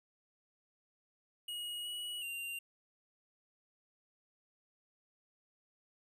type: tone with pitch steps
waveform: square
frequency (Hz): 2892 / 2921 / 2779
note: F#7 / F#7 / F7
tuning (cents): -40 / -23 / -9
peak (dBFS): -40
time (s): 1.48-2.59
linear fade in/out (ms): 5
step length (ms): 370
effects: none